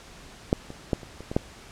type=clicks; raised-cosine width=2 ms; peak=-6 / -24 / -9 / -27 / -25 / -19 / -7 dBFS; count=7; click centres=0.529 / 0.704 / 0.932 / 1.032 / 1.206 / 1.315 / 1.365 s; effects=pink hiss -47 dBFS RMS until 1.71 s + low-pass 8000 Hz 12 dB/octave